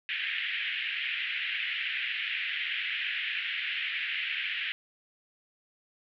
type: band-pass noise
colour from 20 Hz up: white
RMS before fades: -33 dBFS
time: 0.09-4.72 s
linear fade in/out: 0 ms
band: 1700 to 3100 Hz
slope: 48 dB/octave
effects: none